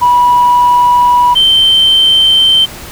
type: tone pair in turn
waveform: sine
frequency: 976 / 3112 Hz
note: B5 / G7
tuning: -21 / -13 cents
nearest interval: octave + minor sixth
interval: 2008 cents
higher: second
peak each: -3 dBFS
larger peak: neither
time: 0.01-1.35 / 1.35-2.66 s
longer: first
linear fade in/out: 20 ms
effects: tanh soft clip ceiling -1 dBFS + pink hiss -28 dBFS RMS until 2.91 s

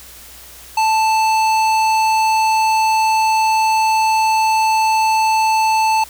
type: tone with hard clipping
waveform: sine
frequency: 880 Hz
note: A5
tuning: in tune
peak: -14 dBFS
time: 0.77-6.04 s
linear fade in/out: 5 ms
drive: 15 dB
effects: added 60 Hz sine -46 dBFS peak until 6.09 s + white hiss -39 dBFS RMS until 6.09 s

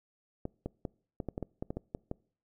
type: clicks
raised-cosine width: 2 ms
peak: -22 dBFS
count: 12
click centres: 0.454 / 0.66 / 0.852 / 1.202 / 1.287 / 1.379 / 1.427 / 1.625 / 1.705 / 1.77 / 1.949 / 2.114 s
effects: noise-tail reverb RT60 0.5 s tail -25 dB re dry

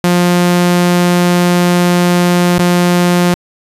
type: tone with dropouts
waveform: sawtooth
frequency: 176.5 Hz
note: F3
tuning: 19 cents sharp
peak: -4 dBFS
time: 0.04-3.34 s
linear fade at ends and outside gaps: 0 ms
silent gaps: 2.581-2.593 s
effects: resampled to 32000 Hz

